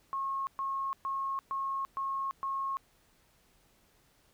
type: tone bursts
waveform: sine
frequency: 1086 Hz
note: C#6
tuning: 36 cents flat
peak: -31 dBFS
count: 6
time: 0.13-2.77 s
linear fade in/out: 0 ms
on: 340 ms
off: 120 ms
effects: pink hiss -67 dBFS RMS until 4.33 s